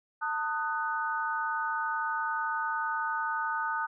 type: chord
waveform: sine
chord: D# diminished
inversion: second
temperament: just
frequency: 896 / 1244.5 / 1493.4 Hz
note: A5 / D#6 / F#6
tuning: +31 / 0 / +16 cents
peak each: -33 dBFS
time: 0.21-3.87 s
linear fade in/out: 20 ms
effects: none